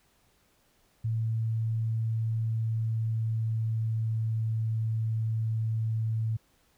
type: tone with pitch glide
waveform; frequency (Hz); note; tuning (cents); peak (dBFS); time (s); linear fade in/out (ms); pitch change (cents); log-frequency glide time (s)
sine; 112.3 to 111.4; A2 to A2; +36 to +22; -26; 1.04-6.37; 10; -14; 2.36-4.51
effects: pink hiss -67 dBFS RMS until 6.77 s